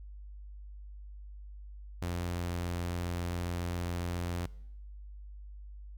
sawtooth tone, 87.31 Hz, F2, in tune, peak -29 dBFS, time 2.02-4.46 s, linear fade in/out 0 ms, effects noise-tail reverb RT60 0.8 s tail -22 dB re dry + added 50 Hz sine -44 dBFS peak until 5.97 s

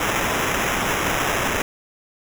white noise with sample-and-hold, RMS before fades -22 dBFS, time 0-1.62 s, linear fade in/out 2 ms, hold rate 4410 Hz, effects none

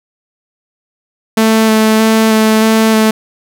sawtooth tone with vibrato, 220 Hz, A3, in tune, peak -3 dBFS, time 1.37-3.11 s, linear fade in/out 5 ms, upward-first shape square, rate 1.6 Hz, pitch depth 11 cents each way, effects none

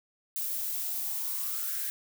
violet noise with high-pass filter sweep, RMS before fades -33 dBFS, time 0.36-1.9 s, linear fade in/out 0 ms, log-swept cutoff 430 to 1700 Hz, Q 7.2, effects none

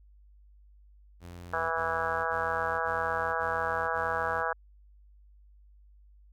sawtooth tone bursts, 87.31 Hz, F2, in tune, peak -39 dBFS, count 6, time 1.2-4.445 s, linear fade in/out 50 ms, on 520 ms, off 25 ms
harmonic tone, 163.8 Hz, E3, 11 cents flat, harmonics 3 / 4 / 5 / 6 / 7 / 8 / 9 / 10, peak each -36 / -36 / -36 / -36 / -36 / -36 / -36 / -36 dBFS, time 1.53-4.53 s, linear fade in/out 5 ms
effects added 50 Hz sine -54 dBFS peak until 6.32 s

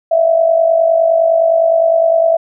sine tone with amplitude modulation, 659.3 Hz, E5, in tune, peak -5 dBFS, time 0.11-2.37 s, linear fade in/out 10 ms, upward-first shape sine, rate 49.8 Hz, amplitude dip 65%, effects none

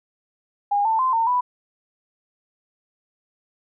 sine tone with pitch steps, 814 / 891 / 1035 / 909 / 990 Hz, G#5 / A5 / C6 / A#5 / B5, -35 / +22 / -19 / -44 / +4 cents, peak -17 dBFS, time 0.71-1.41 s, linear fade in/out 10 ms, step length 140 ms, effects none

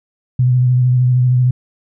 sine tone with vibrato, 125.6 Hz, B2, 30 cents sharp, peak -9 dBFS, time 0.39-1.51 s, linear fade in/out 5 ms, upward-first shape sine, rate 13 Hz, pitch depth 27 cents each way, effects none

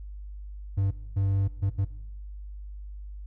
triangle tone bursts at uneven times, 98 Hz, G2, in tune, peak -20 dBFS, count 4, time 0.77-0.91 / 1.16-1.48 / 1.62-1.7 / 1.78-1.85 s, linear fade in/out 10 ms, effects noise-tail reverb RT60 0.8 s tail -18 dB re dry + added 50 Hz sine -37 dBFS peak until 3.26 s

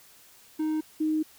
triangle / sine tone pair in turn, 311.1 / 311.1 Hz, D#4 / D#4, 0 / 0 cents, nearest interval unison, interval 0 cents, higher neither, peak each -23 dBFS, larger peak neither, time 0.59-0.81 / 1-1.23 s, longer second, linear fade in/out 10 ms, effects white hiss -55 dBFS RMS until 1.38 s

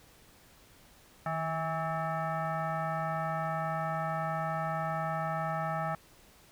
sine tone with frequency modulation, 328.3 Hz, E4, 7 cents flat, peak -30 dBFS, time 1.26-5.95 s, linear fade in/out 2 ms, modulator 487 Hz, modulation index 2.5, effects pink hiss -59 dBFS RMS until 6.51 s

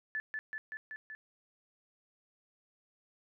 sine tone with echo, 1741 Hz, A6, 19 cents flat, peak -33 dBFS, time 0.15-0.2 s, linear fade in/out 0 ms, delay 190 ms, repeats 5, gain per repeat -2 dB, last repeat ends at 1.15 s, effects none

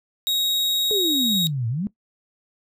40% pulse tone, 3784 Hz, A#7, 25 cents sharp, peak -19 dBFS, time 0.27-1.47 s, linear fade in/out 0 ms
sine exponential two-way sweep, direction down then up, 440 to 110 to 220.7 Hz, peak -22 dBFS, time 0.91-1.87 s, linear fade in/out 0 ms, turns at 1.68 s
effects noise-tail reverb RT60 0.1 s tail -18 dB re dry

